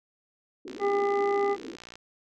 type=band-pass noise; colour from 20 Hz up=pink; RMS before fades=-41 dBFS; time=0.65-1.76 s; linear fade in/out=5 ms; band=250 to 440 Hz; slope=48 dB/octave
type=click train; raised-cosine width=0.2 ms; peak=-27 dBFS; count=76; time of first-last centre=0.68-1.956 s; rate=58.8 Hz
type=harmonic tone; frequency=402.3 Hz; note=G4; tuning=45 cents sharp; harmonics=1 / 2 / 3 / 5; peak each=-24 / -30 / -34 / -38 dBFS; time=0.79-1.57 s; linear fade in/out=50 ms
effects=none